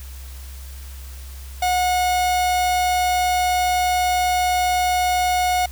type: tone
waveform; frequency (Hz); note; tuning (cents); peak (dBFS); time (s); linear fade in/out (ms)
45% pulse; 727; F#5; -31; -17; 1.62-5.66; 5
effects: added 66 Hz sine -33 dBFS peak until 5.71 s + white hiss -44 dBFS RMS until 5.71 s